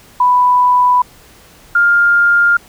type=tone pair in turn; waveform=sine; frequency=991 / 1404.8 Hz; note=B5 / F6; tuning=+6 / +10 cents; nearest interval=tritone; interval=604 cents; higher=second; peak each=-7 dBFS; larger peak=neither; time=0.2-1.02 / 1.75-2.57 s; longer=neither; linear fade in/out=5 ms; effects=pink hiss -43 dBFS RMS until 2.68 s